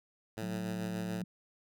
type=tone with tremolo; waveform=10% pulse; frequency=110 Hz; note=A2; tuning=in tune; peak=-29 dBFS; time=0.37-1.22 s; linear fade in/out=5 ms; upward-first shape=sine; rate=6.9 Hz; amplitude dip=30%
type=tone with pitch glide; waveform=sine; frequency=183.4 to 181.19 Hz; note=F#3 to F#3; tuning=-15 to -36 cents; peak=-36 dBFS; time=0.42-1.24 s; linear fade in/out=5 ms; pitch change=-21 cents; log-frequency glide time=0.67-0.95 s
effects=none